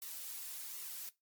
blue noise with flanger, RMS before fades -45 dBFS, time 0.02-1.09 s, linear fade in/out 0 ms, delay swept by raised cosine 1.2 to 3.9 ms, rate 1.3 Hz, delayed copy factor -0.55, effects noise-tail reverb RT60 0.2 s tail -19 dB re dry + MP3 96 kbps

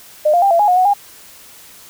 sine tone with pitch steps, 607 / 700 / 793 / 678 / 829 / 723 / 739 / 810 Hz, D#5 / F5 / G5 / E5 / G#5 / F#5 / F#5 / G#5, -43 / +4 / +20 / +49 / -3 / -40 / -2 / -43 cents, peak -9 dBFS, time 0.25-0.938 s, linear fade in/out 10 ms, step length 86 ms, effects white hiss -41 dBFS RMS until 1.89 s

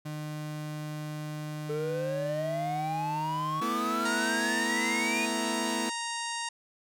35% pulse tone with pitch glide, 151.8 to 155.26 Hz, D#3 to D#3, -42 to -3 cents, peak -33 dBFS, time 0.05-3.61 s, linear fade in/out 10 ms, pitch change +39 cents, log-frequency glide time 2.36-2.65 s
triangle exponential sweep, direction up, 440 to 2489 Hz, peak -28 dBFS, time 1.69-5.26 s, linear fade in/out 10 ms
sawtooth chord, A suspended second, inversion none, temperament equal, 220 / 246.9 / 329.6 Hz, A3 / B3 / E4, 0 / 0 / 0 cents, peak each -31 dBFS, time 3.61-5.9 s, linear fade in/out 10 ms
harmonic tone, 932.3 Hz, A#5, in tune, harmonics 1 / 2 / 3 / 4 / 5 / 6 / 7 / 8 / 9 / 10, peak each -36 / -39 / -41 / -42 / -43 / -44 / -44 / -45 / -46 / -46 dBFS, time 4.05-6.49 s, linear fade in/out 5 ms
effects none

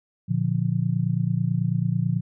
sine chord, Bb major, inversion none, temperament just, 116.54 / 145.68 / 174.81 Hz, Bb2 / D3 / F3, 0 / -14 / +2 cents, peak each -25 dBFS, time 0.28-2.21 s, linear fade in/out 20 ms, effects none

